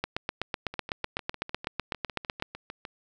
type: two click trains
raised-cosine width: 0.3 ms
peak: -12 / -22 dBFS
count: 20 / 15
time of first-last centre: 0.04-2.424 / 0.74-2.852 s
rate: 7.97 / 6.63 Hz
effects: none